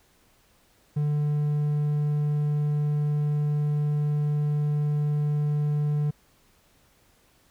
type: tone with hard clipping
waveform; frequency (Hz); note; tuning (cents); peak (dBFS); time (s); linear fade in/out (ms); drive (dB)
triangle; 148; D3; +14; -23; 0.96-6.11; 10; 6
effects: pink hiss -62 dBFS RMS until 7.5 s